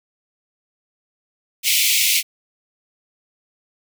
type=high-pass noise; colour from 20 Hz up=pink; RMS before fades=-17 dBFS; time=1.63-2.23 s; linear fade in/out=50 ms; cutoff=2100 Hz; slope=96 dB/octave; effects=none